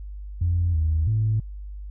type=tone with pitch steps; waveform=sine; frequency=86.6 / 79 / 109.2 Hz; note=F2 / D#2 / A2; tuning=-14 / +27 / -13 cents; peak=-18 dBFS; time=0.41-1.4 s; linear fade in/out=5 ms; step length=330 ms; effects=tanh soft clip ceiling -14 dBFS + added 50 Hz sine -33 dBFS peak until 1.9 s